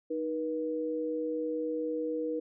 sine tone pair together, 311.1 / 482.1 Hz, D#4 / B4, 0 / -42 cents, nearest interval minor sixth, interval 758 cents, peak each -34 / -32 dBFS, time 0.1-2.4 s, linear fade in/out 10 ms, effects none

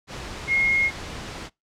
sine tone in noise, 2150 Hz, C7, 47 cents sharp, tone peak -18 dBFS, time 0.47-0.91 s, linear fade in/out 50 ms, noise pink, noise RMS -35 dBFS, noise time 0.07-1.5 s, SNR +14 dB, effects noise-tail reverb RT60 0.2 s tail -24 dB re dry + low-pass 6000 Hz 12 dB/octave

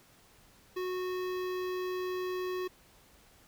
square tone with notch filter, 366.8 Hz, F#4, 15 cents flat, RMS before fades -35 dBFS, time 0.76-2.68 s, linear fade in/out 10 ms, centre 8400 Hz, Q 0.66, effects pink hiss -61 dBFS RMS until 3.47 s

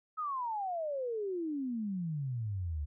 sine exponential sweep, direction down, 1295 to 70.2 Hz, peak -33 dBFS, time 0.17-2.86 s, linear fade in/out 20 ms, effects none

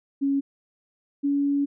sine tone pair in turn, 277.2 / 282.9 Hz, C#4 / C#4, 0 / +35 cents, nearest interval unison, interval 35 cents, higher second, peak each -20 dBFS, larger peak neither, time 0.21-0.41 / 1.23-1.66 s, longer second, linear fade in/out 20 ms, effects none

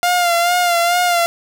sawtooth tone with vibrato, 699 Hz, F5, 1 cent sharp, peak -9 dBFS, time 0.03-1.26 s, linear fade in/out 0 ms, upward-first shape sine, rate 2.3 Hz, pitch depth 43 cents each way, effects none

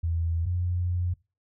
sine tone pair in turn, 83.2 / 88.73 Hz, E2 / F2, +17 / +28 cents, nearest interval minor second, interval 111 cents, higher second, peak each -24 dBFS, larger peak neither, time 0.03-0.46 / 0.46-1.14 s, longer second, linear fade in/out 10 ms, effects noise-tail reverb RT60 0.3 s tail -23 dB re dry

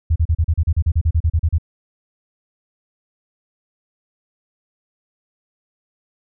sine tone bursts, 81.1 Hz, E2, 28 cents flat, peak -12 dBFS, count 16, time 0.1-1.584 s, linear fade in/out 10 ms, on 59 ms, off 36 ms, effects none

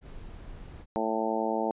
brown noise, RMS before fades -43 dBFS, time 0.01-0.86 s, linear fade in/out 50 ms
harmonic tone, 111.1 Hz, A2, 17 cents sharp, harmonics 2 / 3 / 4 / 5 / 6 / 7 / 8, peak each -34 / -34 / -34 / -34 / -34 / -34 / -34 dBFS, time 0.96-1.71 s, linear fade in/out 0 ms
effects resampled to 8000 Hz

